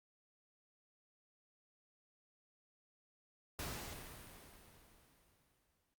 pink noise with exponential decay, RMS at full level -43 dBFS, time 3.59-5.94 s, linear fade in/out 1 ms, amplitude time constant 510 ms, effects noise-tail reverb RT60 0.1 s tail -22 dB re dry + Opus 48 kbps

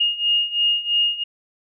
sine beating tone pair, 2846 / 2849 Hz, F7 / F7, +32 / +34 cents, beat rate 3 Hz, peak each -22 / -19 dBFS, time 0-1.24 s, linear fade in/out 10 ms, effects none

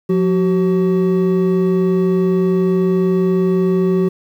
triangle tone pair together, 178.6 / 378 Hz, F3 / F#4, +39 / +37 cents, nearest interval octave + minor second, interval 1298 cents, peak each -13 dBFS, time 0.09-4.09 s, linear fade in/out 10 ms, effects 8-bit

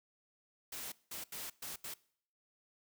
white noise bursts at uneven times, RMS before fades -44 dBFS, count 5, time 0.72-0.92 / 1.11-1.24 / 1.32-1.5 / 1.62-1.76 / 1.84-1.94 s, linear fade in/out 5 ms, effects noise-tail reverb RT60 0.6 s tail -22 dB re dry

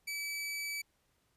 sawtooth tone, 2298 Hz, D7, 38 cents flat, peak -33 dBFS, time 0.07-0.82 s, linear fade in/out 10 ms, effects pink hiss -75 dBFS RMS until 1.36 s + resampled to 32000 Hz

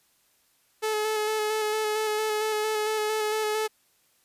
sawtooth tone with vibrato, 430 Hz, A4, 40 cents flat, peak -21 dBFS, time 0.82-3.68 s, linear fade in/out 20 ms, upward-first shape square, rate 4.4 Hz, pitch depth 18 cents each way, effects white hiss -66 dBFS RMS until 4.24 s + resampled to 32000 Hz

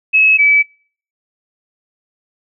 sine tone pair in turn, 2577 / 2296 Hz, E7 / D7, -40 / -40 cents, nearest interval major second, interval 200 cents, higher first, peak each -7 dBFS, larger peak neither, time 0.13-0.38 / 0.38-0.63 s, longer neither, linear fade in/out 20 ms, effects noise-tail reverb RT60 0.5 s tail -26 dB re dry

